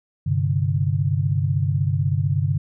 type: chord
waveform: sine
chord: G suspended fourth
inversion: none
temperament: equal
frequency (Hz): 98 / 130.81 / 146.83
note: G2 / C3 / D3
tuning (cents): 0 / 0 / 0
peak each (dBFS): -22 / -23 / -22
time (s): 0.26-2.58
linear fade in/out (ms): 10
effects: none